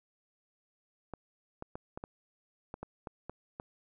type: clicks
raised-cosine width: 1 ms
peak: -26 dBFS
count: 10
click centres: 1.137 / 1.624 / 1.755 / 1.975 / 2.039 / 2.741 / 2.83 / 3.072 / 3.296 / 3.599 s
effects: none